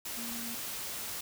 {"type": "tone in noise", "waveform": "sine", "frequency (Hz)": 233.2, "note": "A#3", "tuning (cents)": 1, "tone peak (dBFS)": -42, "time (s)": [0.17, 0.55], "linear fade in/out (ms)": 5, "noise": "white", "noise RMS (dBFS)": -39, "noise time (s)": [0.05, 1.21], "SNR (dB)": -6, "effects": []}